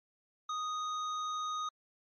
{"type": "tone with tanh clipping", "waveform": "sine", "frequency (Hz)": 1244.5, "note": "D#6", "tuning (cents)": 0, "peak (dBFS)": -36, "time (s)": [0.49, 1.69], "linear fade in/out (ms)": 5, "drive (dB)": 16, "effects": ["MP3 32 kbps"]}